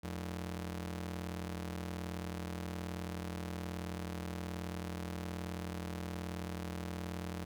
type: ring-modulated tone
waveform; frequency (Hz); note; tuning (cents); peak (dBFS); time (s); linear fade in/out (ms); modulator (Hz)
sawtooth; 130.81; C3; 0; -32; 0.03-7.45; 10; 46
effects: none